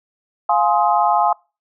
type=chord; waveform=sine; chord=F minor seventh; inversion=none; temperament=just; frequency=698.5 / 838.1 / 1047.7 / 1257.2 Hz; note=F5 / Ab5 / C6 / Eb6; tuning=0 / +16 / +2 / +18 cents; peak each=-18 / -16 / -20 / -22 dBFS; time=0.49-1.33 s; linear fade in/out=5 ms; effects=noise-tail reverb RT60 0.3 s tail -25 dB re dry